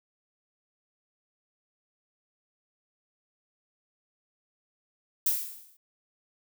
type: noise with exponential decay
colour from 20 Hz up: violet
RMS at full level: -23 dBFS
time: 5.26-5.77 s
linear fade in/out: 5 ms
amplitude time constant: 110 ms
effects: none